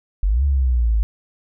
sine exponential two-way sweep, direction up then down, 43.32 to 71.9 to 52.2 Hz, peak -14 dBFS, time 0.23-1.03 s, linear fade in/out 0 ms, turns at 0.44 s, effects none

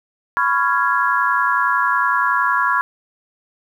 sine chord, C# dominant seventh, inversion third, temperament just, 997.9 / 1108.7 / 1385.9 / 1663.1 Hz, B5 / C#6 / E#6 / G#6, +18 / 0 / -14 / +2 cents, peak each -20 dBFS, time 0.37-2.81 s, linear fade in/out 0 ms, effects 8-bit

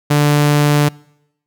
sawtooth tone, 146.9 Hz, D3, 1 cent sharp, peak -6 dBFS, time 0.1-0.89 s, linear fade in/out 10 ms, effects noise-tail reverb RT60 0.8 s tail -25 dB re dry

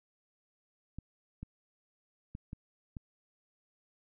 clicks, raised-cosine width 5 ms, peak -29 dBFS, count 5, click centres 0.986 / 1.43 / 2.351 / 2.531 / 2.968 s, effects none

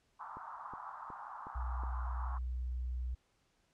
pink band-pass noise, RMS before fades -47 dBFS, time 0.19-2.39 s, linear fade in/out 20 ms, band 820 to 1300 Hz, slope 48 dB/octave
click train, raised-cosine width 2 ms, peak -37 dBFS, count 5, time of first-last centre 0.37-1.835 s, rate 2.73 Hz
sine tone with pitch glide, 61.5 to 62.04 Hz, B1 to B1, -7 to +9 cents, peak -35 dBFS, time 1.55-3.15 s, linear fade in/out 10 ms, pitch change +16 cents, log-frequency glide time 2.08-2.38 s
effects pink hiss -75 dBFS RMS until 3.73 s + low-pass 8000 Hz 12 dB/octave

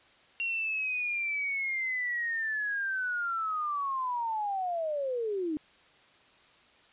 sine linear sweep, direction down, 2756 to 293.7 Hz, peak -29 dBFS, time 0.4-5.57 s, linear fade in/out 0 ms, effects white hiss -60 dBFS RMS until 6.92 s + resampled to 8000 Hz

